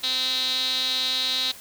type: tone with band-pass filter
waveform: sawtooth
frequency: 257.4 Hz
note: C4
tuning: 28 cents flat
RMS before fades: -25 dBFS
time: 0.03-1.52 s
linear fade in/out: 10 ms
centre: 3900 Hz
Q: 9.4
effects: white hiss -44 dBFS RMS until 1.6 s